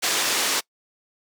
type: band-pass noise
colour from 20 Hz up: white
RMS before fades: -23 dBFS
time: 0.02-0.61 s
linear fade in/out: 20 ms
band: 290 to 7000 Hz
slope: 12 dB/octave
effects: noise-tail reverb RT60 0.1 s tail -24 dB re dry

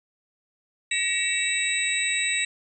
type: tone cluster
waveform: sine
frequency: 1910 / 2261 / 2675 / 3824 / 8010 Hz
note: A#6 / C#7 / E7 / A#7 / B8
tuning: +42 / +34 / +25 / +43 / +23 cents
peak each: -29 dBFS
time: 0.91-2.45 s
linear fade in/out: 5 ms
effects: none

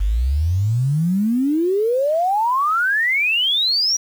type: exponential sweep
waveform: sine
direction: up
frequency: 47.27 to 5840 Hz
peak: -15 dBFS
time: 0-3.97 s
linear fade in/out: 10 ms
effects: 7-bit

